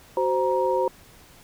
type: tone cluster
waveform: sine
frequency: 374.8 / 521 / 941 Hz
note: F#4 / C5 / A#5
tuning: +22 / -7 / +16 cents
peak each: -25 / -23 / -25 dBFS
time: 0.17-0.88 s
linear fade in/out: 2 ms
effects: pink hiss -51 dBFS RMS until 1.43 s